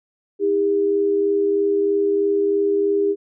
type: tone pair together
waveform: sine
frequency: 319.5 / 402.6 Hz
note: D#4 / G4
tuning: +46 / +46 cents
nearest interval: major third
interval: 400 cents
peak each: -25 / -16 dBFS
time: 0.39-3.16 s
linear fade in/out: 50 ms
effects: none